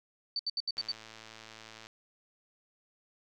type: tone bursts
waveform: sine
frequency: 4558 Hz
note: C#8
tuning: 47 cents sharp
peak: -30 dBFS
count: 6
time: 0.36-0.918 s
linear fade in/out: 2 ms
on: 33 ms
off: 72 ms
type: click train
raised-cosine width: 0.2 ms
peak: -31 dBFS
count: 123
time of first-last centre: 0.77-1.869 s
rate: 111 Hz
effects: none